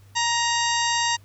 harmonic tone with a mistuned harmonic, 938 Hz, A#5, 11 cents sharp, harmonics 1 / 2 / 3 / 4 / 5 / 6 / 7 / 8, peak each -24 / -27 / -29 / -30 / -31 / -32 / -32 / -33 dBFS, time 0.15-1.17 s, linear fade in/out 20 ms, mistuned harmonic 7, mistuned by -76 cents, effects added 99 Hz sine -48 dBFS peak until 1.24 s + pink hiss -59 dBFS RMS until 1.24 s

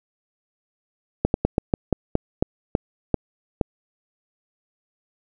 slowing click train, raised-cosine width 2 ms, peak -4 dBFS, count 11, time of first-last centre 1.25-3.612 s, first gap 91 ms, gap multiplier 1.2, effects none

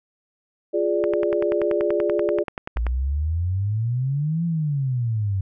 sine chord, D diminished, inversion first, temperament equal, 349.2 / 415.3 / 587.3 Hz, F4 / Ab4 / D5, 0 / 0 / 0 cents, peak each -23 dBFS, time 0.73-2.44 s, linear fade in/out 20 ms
click train, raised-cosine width 0.5 ms, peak -14 dBFS, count 20, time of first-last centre 1.04-2.867 s, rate 10.4 Hz
sine exponential two-way sweep, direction up then down, 55.8 to 171.7 to 94 Hz, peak -20 dBFS, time 2.76-5.41 s, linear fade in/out 5 ms, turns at 4.45 s
effects none

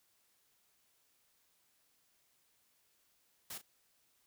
white noise with echo, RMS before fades -45 dBFS, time 3.5-3.58 s, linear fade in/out 5 ms, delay 36 ms, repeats 1, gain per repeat -12 dB, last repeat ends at 3.616 s, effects white hiss -74 dBFS RMS until 4.26 s

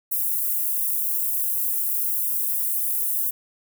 white high-pass noise, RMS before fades -24 dBFS, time 0.11-3.31 s, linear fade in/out 10 ms, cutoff 11000 Hz, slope 24 dB/octave, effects none

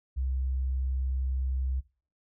sine tone, 65.2 Hz, C2, 5 cents flat, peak -27 dBFS, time 0.16-1.81 s, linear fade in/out 20 ms, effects noise-tail reverb RT60 0.4 s tail -20 dB re dry

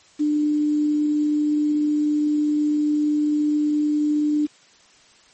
sine tone with quantisation, 298.7 Hz, D4, 29 cents sharp, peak -17 dBFS, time 0.19-4.47 s, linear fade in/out 20 ms, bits 7, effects white hiss -53 dBFS RMS until 5.33 s + MP3 32 kbps

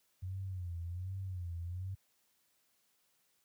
sine tone with vibrato, 90.3 Hz, F#2, 42 cents flat, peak -37 dBFS, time 0.22-1.95 s, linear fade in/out 10 ms, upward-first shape sine, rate 1.3 Hz, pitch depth 110 cents each way, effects white hiss -75 dBFS RMS until 3.44 s + high-pass 60 Hz 12 dB/octave

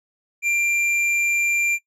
sine tone with hard clipping, 2375 Hz, D7, 19 cents sharp, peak -19 dBFS, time 0.42-1.79 s, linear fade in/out 50 ms, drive 7 dB, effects noise-tail reverb RT60 0.1 s tail -21 dB re dry

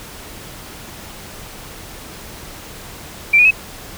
sine tone with pitch steps, 2349 / 2457 / 2570 Hz, D7 / D#7 / E7, 0 / -22 / -45 cents, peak -7 dBFS, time 3.33-3.51 s, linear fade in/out 10 ms, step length 60 ms, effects pink hiss -35 dBFS RMS until 3.97 s

